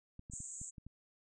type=clicks; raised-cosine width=5 ms; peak=-37 dBFS; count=7; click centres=0.194 / 0.299 / 0.336 / 0.404 / 0.615 / 0.782 / 0.866 s
type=band-pass noise; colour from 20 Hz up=white; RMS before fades=-47 dBFS; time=0.31-0.71 s; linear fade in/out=20 ms; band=6800 to 8100 Hz; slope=96 dB/octave
effects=none